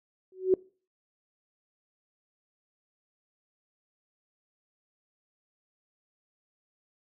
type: tone with exponential growth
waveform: sine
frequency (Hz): 373.9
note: F#4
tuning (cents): +18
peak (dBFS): -15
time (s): 0.32-0.54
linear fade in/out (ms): 2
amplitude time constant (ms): 46
effects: noise-tail reverb RT60 0.4 s tail -24 dB re dry